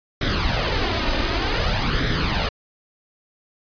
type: noise with flanger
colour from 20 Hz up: pink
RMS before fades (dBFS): -21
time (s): 0.21-2.49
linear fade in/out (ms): 5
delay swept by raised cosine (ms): 0.54 to 3.34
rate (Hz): 0.54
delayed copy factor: +0.6
effects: resampled to 11025 Hz